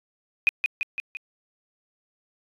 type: tone with echo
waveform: sine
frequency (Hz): 2489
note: D#7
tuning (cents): 0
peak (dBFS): -15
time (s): 0.47-0.49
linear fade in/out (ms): 0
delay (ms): 170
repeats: 4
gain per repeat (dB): -4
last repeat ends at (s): 1.17
effects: resampled to 32000 Hz